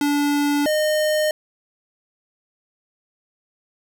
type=tone pair in turn; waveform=square; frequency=289.1 / 612.6 Hz; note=D4 / D#5; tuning=-27 / -27 cents; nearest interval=octave + minor second; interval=1300 cents; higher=second; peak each=-18 dBFS; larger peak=neither; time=0.01-0.66 / 0.66-1.31 s; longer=neither; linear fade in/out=2 ms; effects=none